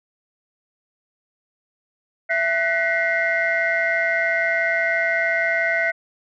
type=tone cluster; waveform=sine; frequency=667 / 1498 / 1929 / 2106 Hz; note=E5 / F#6 / B6 / C7; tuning=+20 / +21 / -41 / +11 cents; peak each=-23 dBFS; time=2.29-5.92 s; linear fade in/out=20 ms; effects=tanh soft clip ceiling -9 dBFS